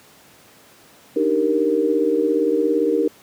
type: chord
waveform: sine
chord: Eb major seventh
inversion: third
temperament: equal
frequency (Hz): 293.7 / 311.1 / 392 / 466.2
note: D4 / Eb4 / G4 / Bb4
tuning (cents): 0 / 0 / 0 / 0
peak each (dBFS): -25 / -21 / -22 / -19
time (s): 1.16-3.08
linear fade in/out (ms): 5
effects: pink hiss -49 dBFS RMS until 3.22 s + high-pass 150 Hz 12 dB/octave